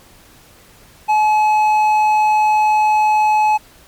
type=tone with hard clipping; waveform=triangle; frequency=854 Hz; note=G#5; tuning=48 cents sharp; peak=-12 dBFS; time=1.08-3.58 s; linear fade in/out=20 ms; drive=9 dB; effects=pink hiss -46 dBFS RMS until 3.87 s + MP3 96 kbps